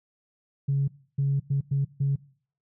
sine tone bursts at uneven times, 138.9 Hz, C#3, 4 cents sharp, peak -20 dBFS, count 5, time 0.68-0.88 / 1.18-1.4 / 1.5-1.61 / 1.71-1.85 / 2-2.16 s, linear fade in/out 10 ms, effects noise-tail reverb RT60 0.5 s tail -21 dB re dry + tanh soft clip ceiling -17 dBFS

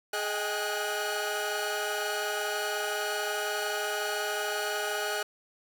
sawtooth tone cluster, 420.3 / 625 / 787 / 815 / 1459 Hz, G#4 / D#5 / G5 / G#5 / F#6, +21 / +8 / +7 / -33 / -25 cents, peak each -31 / -32 / -35 / -38 / -30 dBFS, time 0.13-5.23 s, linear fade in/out 5 ms, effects none

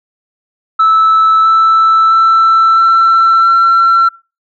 sine tone with pitch steps, 1310 / 1320.6 / 1331.4 / 1342.2 / 1353.1 Hz, E6 / E6 / E6 / E6 / E6, -11 / +3 / +17 / +31 / +45 cents, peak -3 dBFS, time 0.79-4.09 s, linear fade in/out 10 ms, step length 660 ms, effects noise-tail reverb RT60 0.3 s tail -24 dB re dry + tanh soft clip ceiling -3 dBFS

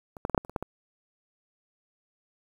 clicks, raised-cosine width 1 ms, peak -28 / -13 / -19 / -8 / -8 / -29 / -26 / -14 / -19 dBFS, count 9, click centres 0.168 / 0.251 / 0.297 / 0.347 / 0.378 / 0.449 / 0.496 / 0.562 / 0.626 s, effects 8-bit

